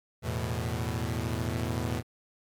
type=chord; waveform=sawtooth; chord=E suspended fourth; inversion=none; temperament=equal; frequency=82.41 / 110 / 123.47 Hz; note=E2 / A2 / B2; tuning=0 / 0 / 0 cents; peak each=-30 / -29 / -30 dBFS; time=0.22-2.03 s; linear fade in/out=50 ms; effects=MP3 96 kbps